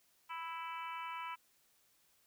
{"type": "harmonic tone with a mistuned harmonic", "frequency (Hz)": 329.6, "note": "E4", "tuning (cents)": 0, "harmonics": [3, 4, 5, 6, 7, 8, 9], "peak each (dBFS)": [-43, -47, -56, -57, -50, -53, -55], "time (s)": [0.29, 1.36], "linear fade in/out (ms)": 20, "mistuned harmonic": 9, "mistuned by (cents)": 20, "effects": ["white hiss -72 dBFS RMS until 2.26 s"]}